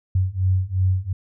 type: beating tone pair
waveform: sine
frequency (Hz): 92 / 94.8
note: F#2 / F#2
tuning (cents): -9 / +43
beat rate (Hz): 2.8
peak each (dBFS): -21 / -20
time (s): 0.15-1.13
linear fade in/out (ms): 5
effects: none